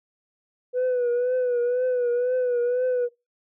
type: tone with vibrato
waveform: sine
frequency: 493.9 Hz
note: B4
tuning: in tune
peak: -18 dBFS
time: 0.73-3.09 s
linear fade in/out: 50 ms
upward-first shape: triangle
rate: 2 Hz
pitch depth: 62 cents each way
effects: noise-tail reverb RT60 0.2 s tail -19 dB re dry + tanh soft clip ceiling -19 dBFS